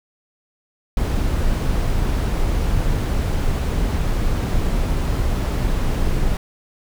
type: noise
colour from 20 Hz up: brown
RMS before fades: -19 dBFS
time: 0.97-6.37 s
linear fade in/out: 2 ms
effects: none